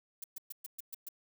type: noise bursts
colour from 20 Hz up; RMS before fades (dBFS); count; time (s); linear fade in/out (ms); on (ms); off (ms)
violet; -42; 7; 0.22-1.087; 5; 21; 120
effects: none